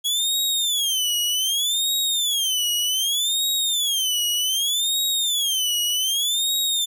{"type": "tone with vibrato", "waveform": "sawtooth", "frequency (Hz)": 3317, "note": "G#7", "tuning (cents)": -3, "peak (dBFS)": -17, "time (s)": [0.04, 6.86], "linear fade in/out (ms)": 20, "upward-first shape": "sine", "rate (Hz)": 0.65, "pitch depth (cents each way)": 230, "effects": []}